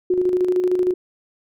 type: tone with tremolo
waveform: sine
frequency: 363.5 Hz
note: F#4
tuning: 31 cents flat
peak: -14 dBFS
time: 0.1-0.94 s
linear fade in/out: 5 ms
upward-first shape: square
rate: 13 Hz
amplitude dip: 45%
effects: none